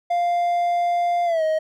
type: tone with pitch glide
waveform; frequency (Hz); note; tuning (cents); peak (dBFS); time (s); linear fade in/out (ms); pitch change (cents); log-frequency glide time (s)
triangle; 698 to 629.1; F5 to D#5; -1 to +19; -16; 0.1-1.59; 10; -180; 1.25-1.43
effects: none